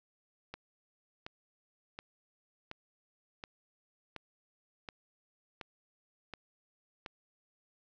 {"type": "click train", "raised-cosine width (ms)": 0.3, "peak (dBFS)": -26, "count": 10, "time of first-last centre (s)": [0.54, 7.062], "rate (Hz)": 1.38, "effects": ["resampled to 16000 Hz", "9-bit"]}